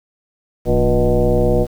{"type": "tone with frequency modulation", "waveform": "sine", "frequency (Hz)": 228.1, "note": "A#3", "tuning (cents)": -37, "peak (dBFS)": -11, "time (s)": [0.65, 1.67], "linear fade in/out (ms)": 50, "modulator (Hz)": 129, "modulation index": 3, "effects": ["7-bit"]}